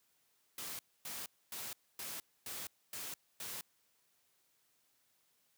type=noise bursts; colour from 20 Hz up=white; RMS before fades=-44 dBFS; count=7; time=0.58-3.61 s; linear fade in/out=2 ms; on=210 ms; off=260 ms; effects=white hiss -75 dBFS RMS until 5.57 s + high-pass 80 Hz 12 dB/octave